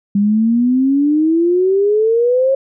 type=exponential sweep; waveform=sine; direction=up; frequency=198.7 to 545 Hz; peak=-10 dBFS; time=0.15-2.55 s; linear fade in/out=5 ms; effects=none